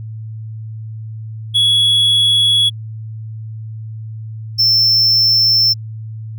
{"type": "tone pair in turn", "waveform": "triangle", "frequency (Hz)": [3365, 5342], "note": ["G#7", "E8"], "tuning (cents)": [22, 22], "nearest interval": "minor sixth", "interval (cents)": 800, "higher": "second", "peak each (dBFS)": -8, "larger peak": "neither", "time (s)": [[1.54, 2.7], [4.58, 5.74]], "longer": "neither", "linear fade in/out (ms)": 20, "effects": ["added 110 Hz sine -25 dBFS peak until 6.38 s"]}